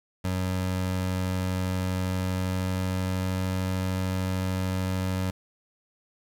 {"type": "tone with pitch glide", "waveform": "25% pulse", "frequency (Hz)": [92.5, 93.36], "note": ["F#2", "F#2"], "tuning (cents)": [0, 16], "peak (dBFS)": -22, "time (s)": [0.24, 5.31], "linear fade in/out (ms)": 10, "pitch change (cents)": 16, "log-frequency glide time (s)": [2.05, 3.46], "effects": ["9-bit"]}